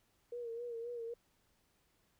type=tone with vibrato; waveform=sine; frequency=470.5 Hz; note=A#4; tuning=16 cents sharp; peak=-40 dBFS; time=0.32-1.14 s; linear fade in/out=5 ms; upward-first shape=sine; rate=3.8 Hz; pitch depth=52 cents each way; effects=pink hiss -75 dBFS RMS until 2.19 s